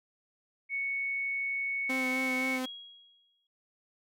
sine tone, 2217 Hz, C#7, in tune, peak -30 dBFS, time 0.69-2.6 s, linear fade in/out 50 ms
sawtooth tone with vibrato, 259 Hz, C4, 17 cents flat, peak -28 dBFS, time 1.89-2.66 s, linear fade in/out 10 ms, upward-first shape sine, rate 3.8 Hz, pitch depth 17 cents each way
sine tone with exponential decay, 3300 Hz, G#7, 12 cents flat, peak -37 dBFS, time 2.64-3.47 s, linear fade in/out 2 ms, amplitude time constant 180 ms
effects none

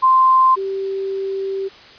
sine tone pair in turn, 1043 / 388.4 Hz, C6 / G4, -6 / -16 cents, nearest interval octave + perfect fourth, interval 1710 cents, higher first, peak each -9 / -20 dBFS, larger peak first, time 0.02-0.56 / 0.56-1.69 s, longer second, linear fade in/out 20 ms, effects white hiss -42 dBFS RMS until 1.98 s + resampled to 11025 Hz

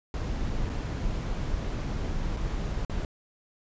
brown noise with dropouts, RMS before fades -30 dBFS, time 0.14-3.05 s, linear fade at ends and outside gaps 1 ms, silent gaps 0.694-0.698 / 2.366-2.37 / 2.85-2.897 s, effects resampled to 16000 Hz

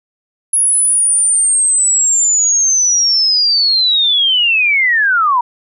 sine linear sweep, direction down, 10540 to 932.3 Hz, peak -9 dBFS, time 0.53-5.41 s, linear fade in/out 5 ms, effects none

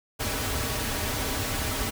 pink noise with comb filter, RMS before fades -29 dBFS, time 0.19-1.91 s, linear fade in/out 20 ms, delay 5.7 ms, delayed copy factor -0.65, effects none

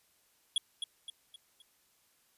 square tone with echo, 3342 Hz, G#7, 10 cents sharp, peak -27 dBFS, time 0.56-0.58 s, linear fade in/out 2 ms, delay 260 ms, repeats 4, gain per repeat -7 dB, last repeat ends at 1.62 s, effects white hiss -70 dBFS RMS until 2.37 s + resampled to 32000 Hz

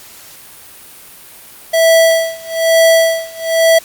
square tone with tremolo, 656 Hz, E5, 9 cents flat, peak -6 dBFS, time 1.73-3.79 s, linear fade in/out 10 ms, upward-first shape sine, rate 1.1 Hz, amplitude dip 95%, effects white hiss -37 dBFS RMS until 3.84 s + Opus 48 kbps

